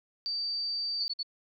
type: tone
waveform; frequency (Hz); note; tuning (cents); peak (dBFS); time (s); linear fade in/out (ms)
sine; 4634; D8; -24; -30; 0.26-1.08; 0
type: tone bursts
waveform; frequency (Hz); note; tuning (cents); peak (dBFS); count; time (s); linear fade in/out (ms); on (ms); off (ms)
sine; 4435; C#8; 0; -30; 3; 1-1.231; 10; 43; 51
effects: none